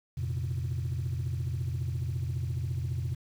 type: chord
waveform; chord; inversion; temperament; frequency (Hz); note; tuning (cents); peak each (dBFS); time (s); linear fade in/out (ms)
sine; F suspended fourth; none; just; 87.31 / 116.41 / 130.96; F2 / Bb2 / C3; 0 / -2 / +2; -32 / -33 / -32; 0.17-3.15; 10
effects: tanh soft clip ceiling -25 dBFS + 9-bit